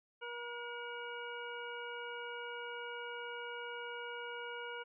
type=harmonic tone with a mistuned harmonic; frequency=478.8 Hz; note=A#4; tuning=46 cents sharp; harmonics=1 / 2 / 3 / 5 / 6; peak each=-46 / -48 / -46 / -51 / -51 dBFS; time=0.21-4.84 s; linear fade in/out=20 ms; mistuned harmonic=5; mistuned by=-84 cents; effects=none